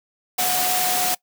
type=tone in noise; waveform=sine; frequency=730 Hz; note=F#5; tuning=24 cents flat; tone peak=-24 dBFS; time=0.38-1.15 s; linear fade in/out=10 ms; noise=white; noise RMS=-22 dBFS; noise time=0.38-1.15 s; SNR=-5 dB; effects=noise-tail reverb RT60 0.1 s tail -22 dB re dry + high-pass 150 Hz 12 dB/octave